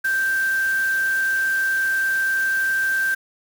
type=tone in noise; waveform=sine; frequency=1568 Hz; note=G6; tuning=in tune; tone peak=-18 dBFS; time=0.04-3.15 s; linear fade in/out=10 ms; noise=white; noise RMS=-36 dBFS; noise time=0.04-3.15 s; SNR=+15 dB; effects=none